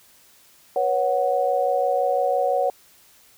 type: chord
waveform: sine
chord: B suspended second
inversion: none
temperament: equal with one note detuned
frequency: 488.5 / 554.4 / 740 Hz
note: B4 / C#5 / F#5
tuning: -19 / 0 / 0 cents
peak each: -25 / -22 / -22 dBFS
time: 0.76-2.7 s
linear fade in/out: 2 ms
effects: white hiss -54 dBFS RMS until 3.37 s